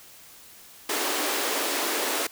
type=high-pass noise; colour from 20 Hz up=pink; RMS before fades=-27 dBFS; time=0.89-2.27 s; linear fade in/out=5 ms; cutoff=280 Hz; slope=48 dB/octave; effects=white hiss -49 dBFS RMS until 2.31 s